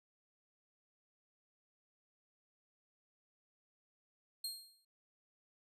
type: tone with exponential decay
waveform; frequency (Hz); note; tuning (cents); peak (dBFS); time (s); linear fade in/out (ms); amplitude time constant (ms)
sawtooth; 4219; C8; +14; -34; 4.44-4.85; 5; 87
effects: resampled to 32000 Hz